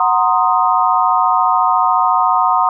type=chord; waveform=sine; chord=C half-diminished seventh; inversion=second; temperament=equal; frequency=740 / 932.3 / 1046.5 / 1244.5 Hz; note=Gb5 / Bb5 / C6 / Eb6; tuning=0 / 0 / 0 / 0 cents; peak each=-16 dBFS; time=0-2.69 s; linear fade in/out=2 ms; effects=none